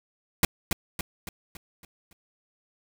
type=noise with echo; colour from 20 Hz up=pink; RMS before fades=-19 dBFS; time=0.43-0.45 s; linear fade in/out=2 ms; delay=280 ms; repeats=6; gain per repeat=-6 dB; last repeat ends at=2.13 s; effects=none